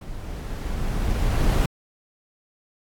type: noise with level ramp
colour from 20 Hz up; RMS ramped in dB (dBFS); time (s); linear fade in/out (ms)
brown; -35 to -17; 0.01-1.66; 5
effects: AAC 64 kbps